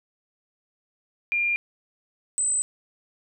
sine tone pair in turn, 2400 / 8073 Hz, D7 / B8, +37 / +37 cents, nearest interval octave + major sixth, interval 2100 cents, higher second, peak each -21 dBFS, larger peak neither, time 1.32-1.56 / 2.38-2.62 s, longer neither, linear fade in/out 0 ms, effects none

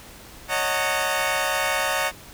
15% pulse chord, D# minor seventh, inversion third, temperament equal with one note detuned, 554.4 / 622.3 / 740 / 908.9 Hz, C#5 / D#5 / F#5 / A#5, 0 / 0 / 0 / -44 cents, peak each -21 dBFS, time 0.48-2.12 s, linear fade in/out 50 ms, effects pink hiss -44 dBFS RMS until 2.33 s

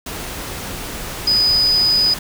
sine tone in noise, 4978 Hz, D#8, in tune, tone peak -12 dBFS, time 1.27-2.14 s, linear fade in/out 5 ms, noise pink, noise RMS -28 dBFS, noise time 0.06-2.19 s, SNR +13 dB, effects none

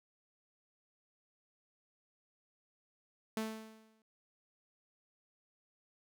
sawtooth tone with exponential decay, 220 Hz, A3, in tune, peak -29 dBFS, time 3.37-4.02 s, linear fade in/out 2 ms, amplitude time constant 140 ms, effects none

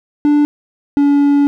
triangle tone pair in turn, 293.7 / 285.2 Hz, D4 / C#4, 0 / +49 cents, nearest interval minor second, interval 51 cents, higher first, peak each -6 dBFS, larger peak neither, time 0.25-0.45 / 0.97-1.47 s, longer second, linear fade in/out 0 ms, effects none

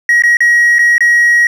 triangle tone with dropouts, 1900 Hz, A#6, 33 cents sharp, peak -3 dBFS, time 0.09-1.47 s, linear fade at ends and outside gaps 2 ms, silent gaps 0.222-0.236 / 0.37-0.405 / 0.785-0.791 / 0.981-1.006 s, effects tanh soft clip ceiling 0 dBFS + resampled to 32000 Hz

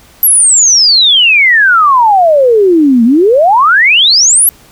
sine exponential two-way sweep, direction down then up, 11910 to 222.7 to 11910 Hz, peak -3 dBFS, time 0.23-4.49 s, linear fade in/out 0 ms, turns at 3.04 s, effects pink hiss -41 dBFS RMS until 4.71 s

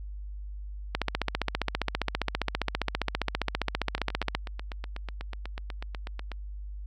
two click trains, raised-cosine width 0.3 ms, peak -10 / -21 dBFS, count 52 / 20, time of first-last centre 0.95-4.35 / 3.98-6.317 s, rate 15 / 8.13 Hz, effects added 50 Hz sine -36 dBFS peak until 6.86 s

